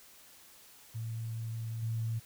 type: tone with level steps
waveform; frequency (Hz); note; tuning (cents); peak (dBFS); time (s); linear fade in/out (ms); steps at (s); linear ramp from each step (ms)
sine; 113.2; A2; +50; -35 / -31; 0.94-2.2; 20; 1.82; 10
effects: white hiss -57 dBFS RMS until 2.25 s